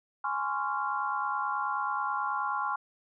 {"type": "chord", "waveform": "sine", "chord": "Db major seventh", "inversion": "second", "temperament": "just", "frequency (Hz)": [831.5, 1039.4, 1108.7, 1385.9], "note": ["Ab5", "C6", "Db6", "F6"], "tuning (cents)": [2, -12, 0, -14], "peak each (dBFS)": -34, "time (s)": [0.24, 2.76], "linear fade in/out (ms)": 5, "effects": []}